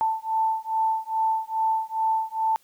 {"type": "beating tone pair", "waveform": "sine", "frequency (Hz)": [885, 887.4], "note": ["A5", "A5"], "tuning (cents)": [10, 14], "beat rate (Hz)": 2.4, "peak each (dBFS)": -25, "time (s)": [0.01, 2.56], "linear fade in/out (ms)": 0, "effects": ["white hiss -61 dBFS RMS until 2.63 s"]}